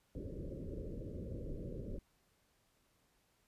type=low-pass noise; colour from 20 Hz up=pink; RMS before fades=-44 dBFS; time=0.15-1.99 s; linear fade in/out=2 ms; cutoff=570 Hz; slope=96 dB/octave; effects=pink hiss -75 dBFS RMS until 3.47 s + resampled to 32000 Hz